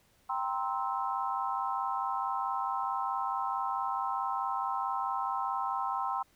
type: chord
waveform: sine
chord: C dominant seventh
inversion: second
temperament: just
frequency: 784.9 / 941.9 / 1046.5 / 1308.1 Hz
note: G5 / Bb5 / C6 / E6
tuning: +2 / +18 / 0 / -14 cents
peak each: -35 / -37 / -34 / -37 dBFS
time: 0.29-6.23 s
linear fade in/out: 10 ms
effects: pink hiss -67 dBFS RMS until 6.35 s